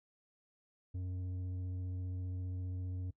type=tone with tanh clipping; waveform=sine; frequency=91.5 Hz; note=F#2; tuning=19 cents flat; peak=-39 dBFS; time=0.94-3.11 s; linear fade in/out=10 ms; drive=8 dB; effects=noise-tail reverb RT60 0.1 s tail -19 dB re dry